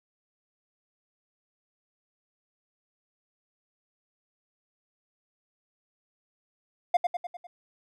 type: tone with echo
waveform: triangle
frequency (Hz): 706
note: F5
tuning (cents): +19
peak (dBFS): -15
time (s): 6.94-6.97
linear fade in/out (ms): 5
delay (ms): 100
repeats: 5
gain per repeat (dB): -5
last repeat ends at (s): 7.47
effects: none